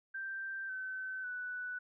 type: tone with pitch steps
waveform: sine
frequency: 1569 / 1527 / 1486.1 Hz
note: G6 / G6 / F#6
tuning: +1 / -46 / +7 cents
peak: -38 dBFS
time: 0.14-1.79 s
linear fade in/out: 10 ms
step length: 550 ms
effects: none